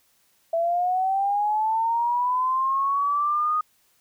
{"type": "linear sweep", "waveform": "sine", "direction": "up", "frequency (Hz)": [659.3, 1244.5], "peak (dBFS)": -20, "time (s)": [0.53, 3.61], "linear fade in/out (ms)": 5, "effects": ["white hiss -64 dBFS RMS until 4 s"]}